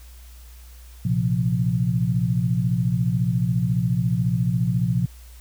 sine chord, Bb suspended second, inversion none, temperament equal, 116.54 / 130.81 / 174.61 Hz, Bb2 / C3 / F3, 0 / 0 / 0 cents, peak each -23 dBFS, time 1.05-5.06 s, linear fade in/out 5 ms, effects added 60 Hz sine -41 dBFS peak until 5.4 s + white hiss -52 dBFS RMS until 5.4 s

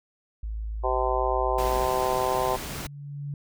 sine tone, 54 Hz, A1, 32 cents flat, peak -29 dBFS, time 0.43-1.86 s, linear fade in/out 5 ms
harmonic tone, 128.3 Hz, C3, 34 cents flat, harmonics 3 / 4 / 5 / 6 / 7 / 8, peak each -30 / -30 / -30 / -30 / -30 / -30 dBFS, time 0.83-2.57 s, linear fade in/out 20 ms
pink noise, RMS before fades -35 dBFS, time 1.58-2.87 s, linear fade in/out 5 ms
sine tone with exponential growth, 143.2 Hz, D3, 43 cents flat, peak -29 dBFS, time 1.59-3.34 s, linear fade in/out 2 ms, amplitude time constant 380 ms
effects none

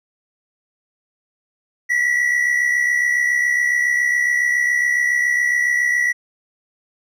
triangle tone pair together, 1937.8 / 2005 Hz, B6 / B6, -33 / +26 cents, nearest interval minor second, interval 59 cents, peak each -14 / -22 dBFS, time 1.89-6.13 s, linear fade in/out 20 ms, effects none

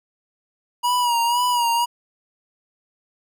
square tone with vibrato, 960 Hz, B5, 49 cents flat, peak -18 dBFS, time 0.83-1.86 s, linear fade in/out 20 ms, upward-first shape sine, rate 2 Hz, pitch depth 53 cents each way, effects none

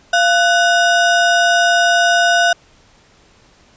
square ring-modulated tone, 1090 Hz, C#6, 29 cents flat, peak -8 dBFS, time 0.13-2.53 s, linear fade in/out 5 ms, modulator 399 Hz, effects pink hiss -50 dBFS RMS until 3.76 s + resampled to 16000 Hz

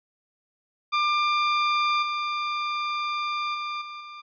sawtooth tone with level steps, 1193 Hz, D6, 27 cents sharp, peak -17 / -22 / -25 / -32 / -35 dBFS, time 0.92-4.22 s, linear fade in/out 20 ms, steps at 2.02 / 3.54 / 3.81 / 4 s, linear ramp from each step 10 ms, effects resampled to 11025 Hz

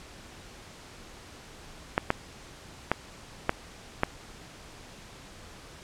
clicks, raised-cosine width 0.5 ms, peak -7 dBFS, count 5, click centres 1.979 / 2.104 / 2.916 / 3.494 / 4.034 s, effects pink hiss -48 dBFS RMS until 5.83 s + low-pass 8000 Hz 12 dB/octave

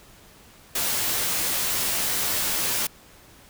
white noise with comb filter, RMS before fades -25 dBFS, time 0.75-2.87 s, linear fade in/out 5 ms, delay 14 ms, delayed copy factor -0.55, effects pink hiss -51 dBFS RMS until 3.49 s

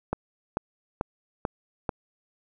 click train, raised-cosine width 1 ms, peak -12 dBFS, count 5, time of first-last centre 0.13-1.892 s, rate 2.27 Hz, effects none

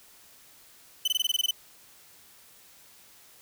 40% pulse tone bursts, 3020 Hz, F#7, 35 cents sharp, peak -22 dBFS, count 10, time 1.05-1.51 s, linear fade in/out 5 ms, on 28 ms, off 20 ms, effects white hiss -55 dBFS RMS until 3.41 s

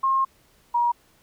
sine tone pair in turn, 1070 / 953.5 Hz, C6 / A#5, +38 / +39 cents, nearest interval major second, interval 199 cents, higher first, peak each -18 dBFS, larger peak neither, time 0.03-0.25 / 0.74-0.92 s, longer first, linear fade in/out 10 ms, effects pink hiss -60 dBFS RMS until 1.22 s

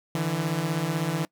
sawtooth beating tone pair, 149.7 / 165.7 Hz, D3 / E3, +33 / +9 cents, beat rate 16 Hz, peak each -25 / -23 dBFS, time 0.15-1.25 s, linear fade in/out 0 ms, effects noise-tail reverb RT60 0.1 s tail -23 dB re dry

